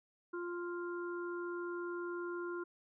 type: harmonic tone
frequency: 349.2 Hz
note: F4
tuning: in tune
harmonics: 1 / 3 / 4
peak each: -39 / -48 / -46 dBFS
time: 0.33-2.64 s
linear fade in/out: 10 ms
effects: none